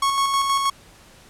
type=tone with tremolo; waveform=45% pulse; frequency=1102 Hz; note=C#6; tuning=11 cents flat; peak=-17 dBFS; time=0.02-0.7 s; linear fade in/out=5 ms; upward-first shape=square; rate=6.3 Hz; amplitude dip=35%; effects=pink hiss -49 dBFS RMS until 1.29 s + low-pass 11000 Hz 12 dB/octave